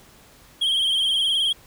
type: tone with vibrato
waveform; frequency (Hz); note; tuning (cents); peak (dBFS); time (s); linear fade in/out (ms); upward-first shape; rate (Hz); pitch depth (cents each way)
triangle; 3200; G7; +35; -17; 0.61-1.53; 10; sine; 19; 62
effects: pink hiss -51 dBFS RMS until 1.66 s